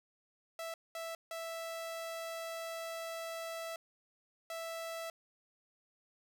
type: tone bursts at uneven times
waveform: sawtooth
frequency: 659.3 Hz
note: E5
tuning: in tune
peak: -36 dBFS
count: 4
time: 0.59-0.74 / 0.95-1.15 / 1.31-3.76 / 4.5-5.1 s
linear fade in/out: 2 ms
effects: none